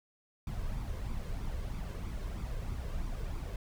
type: noise with flanger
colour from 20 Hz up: brown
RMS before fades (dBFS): -37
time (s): 0.47-3.56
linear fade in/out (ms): 2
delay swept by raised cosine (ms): 0.84 to 1.94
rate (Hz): 3.1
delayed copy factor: +0.5
effects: none